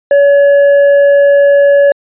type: tone with hard clipping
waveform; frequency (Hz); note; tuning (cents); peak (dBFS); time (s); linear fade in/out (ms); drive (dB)
sine; 566; C#5; +36; -5; 0.11-1.92; 2; 5
effects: resampled to 8000 Hz